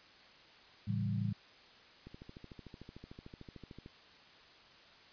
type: chord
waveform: sine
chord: A dominant seventh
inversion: none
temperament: equal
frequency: 110 / 138.59 / 164.81 / 196 Hz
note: A2 / C#3 / E3 / G3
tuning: 0 / 0 / 0 / 0 cents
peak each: -35 / -41 / -41 / -38 dBFS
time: 0.87-1.33 s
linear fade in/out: 10 ms
type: click train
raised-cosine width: 3 ms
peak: -36 dBFS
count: 25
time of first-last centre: 2.07-3.861 s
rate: 13.4 Hz
effects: white hiss -59 dBFS RMS until 5.12 s + resampled to 11025 Hz